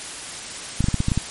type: clicks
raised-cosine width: 5 ms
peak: -7 dBFS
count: 8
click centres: 0.806 / 0.842 / 0.885 / 0.943 / 1.004 / 1.084 / 1.118 / 1.176 s
effects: white hiss -33 dBFS RMS until 1.3 s + MP3 48 kbps